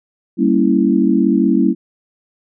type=chord; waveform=sine; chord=G diminished seventh; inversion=none; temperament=equal with one note detuned; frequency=196 / 231.6 / 277.2 / 329.6 Hz; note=G3 / Bb3 / Db4 / Fb4; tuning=0 / -11 / 0 / 0 cents; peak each=-16 dBFS; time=0.37-1.75 s; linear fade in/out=50 ms; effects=none